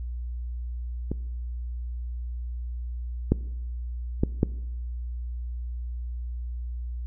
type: clicks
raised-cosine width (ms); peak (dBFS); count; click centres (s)
3; -15 / -6 / -8 / -6; 4; 1.116 / 3.32 / 4.235 / 4.431
effects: noise-tail reverb RT60 0.9 s tail -21 dB re dry + added 60 Hz sine -30 dBFS peak until 7.06 s